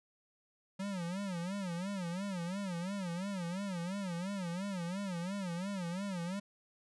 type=tone with vibrato; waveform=square; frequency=185 Hz; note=F#3; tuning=in tune; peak=-37 dBFS; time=0.79-6.4 s; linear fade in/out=10 ms; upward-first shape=sine; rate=2.9 Hz; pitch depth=160 cents each way; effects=resampled to 24000 Hz